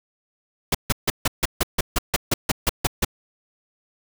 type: noise bursts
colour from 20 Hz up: pink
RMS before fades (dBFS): -19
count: 14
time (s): 0.72-3.048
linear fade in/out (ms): 5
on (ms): 27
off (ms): 150
effects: none